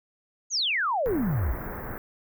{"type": "exponential sweep", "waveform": "sine", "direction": "down", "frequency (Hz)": [6900, 49], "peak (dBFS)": -23, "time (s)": [0.5, 1.56], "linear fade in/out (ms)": 50}
{"type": "band-stop noise", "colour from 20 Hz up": "pink", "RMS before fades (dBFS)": -35, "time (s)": [1.06, 1.98], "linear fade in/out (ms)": 0, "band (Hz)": [1900, 14000], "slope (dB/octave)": 48}
{"effects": []}